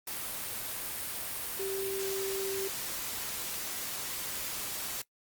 sine tone in noise, 388.5 Hz, G4, 16 cents flat, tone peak -33 dBFS, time 1.59-2.68 s, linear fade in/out 5 ms, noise white, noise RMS -37 dBFS, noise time 0.07-5.02 s, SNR +1 dB, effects noise-tail reverb RT60 0.1 s tail -20 dB re dry + Opus 32 kbps

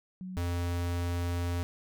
sine / square tone pair in turn, 185 / 87.06 Hz, F#3 / F2, 0 / -5 cents, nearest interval octave + minor second, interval 1305 cents, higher first, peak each -37 / -30 dBFS, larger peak second, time 0.21-0.37 / 0.37-1.63 s, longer second, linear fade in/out 0 ms, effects none

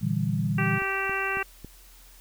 sine chord, E half-diminished seventh, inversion second, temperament equal, 116.54 / 146.83 / 164.81 / 196 Hz, Bb2 / D3 / E3 / G3, 0 / 0 / 0 / 0 cents, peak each -29 dBFS, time 0.01-0.79 s, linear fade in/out 20 ms
harmonic tone, 388.7 Hz, G4, 15 cents flat, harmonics 1 / 2 / 3 / 4 / 5 / 6 / 7, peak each -34 / -36 / -33 / -31 / -33 / -36 / -32 dBFS, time 0.58-1.43 s, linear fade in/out 5 ms
click train, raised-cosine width 3 ms, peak -27 dBFS, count 4, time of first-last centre 0.82-1.646 s, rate 3.63 Hz
effects added 42 Hz sine -51 dBFS peak until 2.2 s + white hiss -54 dBFS RMS until 2.2 s

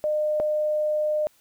sine tone pair in turn, 607 / 607 Hz, D#5 / D#5, -43 / -43 cents, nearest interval unison, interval 0 cents, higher neither, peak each -21 dBFS, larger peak neither, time 0.04-0.4 / 0.4-1.27 s, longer second, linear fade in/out 0 ms, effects white hiss -61 dBFS RMS until 1.4 s

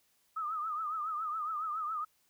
sine tone with vibrato, 1253 Hz, D#6, 12 cents sharp, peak -33 dBFS, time 0.36-2.05 s, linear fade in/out 10 ms, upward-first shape triangle, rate 7.2 Hz, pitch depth 110 cents each way, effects white hiss -72 dBFS RMS until 2.29 s

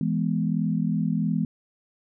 sine chord, E major, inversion none, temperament equal, 164.81 / 207.7 / 246.9 Hz, E3 / G#3 / B3, 0 / 0 / 0 cents, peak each -25 / -26 / -28 dBFS, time 0.01-1.45 s, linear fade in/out 2 ms, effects none

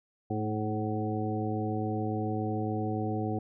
harmonic tone with a mistuned harmonic, 107.1 Hz, A2, 46 cents flat, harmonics 1 / 2 / 3 / 4 / 5 / 7, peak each -33 / -35 / -35 / -37 / -42 / -37 dBFS, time 0.3-3.39 s, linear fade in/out 5 ms, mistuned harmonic 2, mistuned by +27 cents, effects none

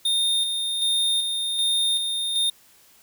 square tone with tremolo, 3652 Hz, A#7, 36 cents flat, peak -20 dBFS, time 0.05-2.5 s, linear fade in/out 5 ms, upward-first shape square, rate 1.3 Hz, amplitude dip 40%, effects white hiss -55 dBFS RMS until 3.02 s

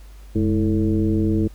sine tone with frequency modulation, 210 Hz, G#3, 19 cents sharp, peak -16 dBFS, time 0.35-1.48 s, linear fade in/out 10 ms, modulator 116 Hz, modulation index 1.5, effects added 50 Hz sine -39 dBFS peak until 1.54 s + pink hiss -53 dBFS RMS until 1.54 s

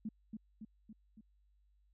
sine tone with echo, 217.4 Hz, A3, 21 cents flat, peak -37 dBFS, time 0.05-0.09 s, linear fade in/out 5 ms, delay 280 ms, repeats 4, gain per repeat -4 dB, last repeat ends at 1.21 s, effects added 50 Hz sine -68 dBFS peak until 1.93 s

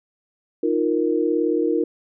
sine chord, Eb suspended second, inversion none, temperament equal, 311.1 / 349.2 / 466.2 Hz, Eb4 / F4 / Bb4, 0 / 0 / 0 cents, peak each -22 dBFS, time 0.63-1.84 s, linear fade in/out 5 ms, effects none

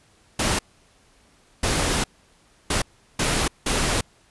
pink noise bursts at uneven times, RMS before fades -22 dBFS, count 5, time 0.39-0.59 / 1.63-2.04 / 2.7-2.82 / 3.19-3.48 / 3.66-4.01 s, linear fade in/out 5 ms, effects pink hiss -58 dBFS RMS until 4.3 s + resampled to 24000 Hz

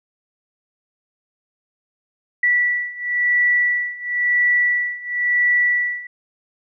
sine beating tone pair, 1955 / 1955.97 Hz, B6 / B6, -18 / -17 cents, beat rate 0.97 Hz, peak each -20 / -18 dBFS, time 2.43-6.07 s, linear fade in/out 5 ms, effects none

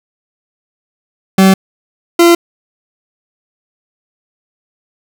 40% pulse tone pair in turn, 191.2 / 342 Hz, G3 / F4, -43 / -36 cents, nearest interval minor seventh, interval 1007 cents, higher second, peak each -3 dBFS, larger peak neither, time 1.38-1.54 / 2.19-2.35 s, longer neither, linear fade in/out 5 ms, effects none

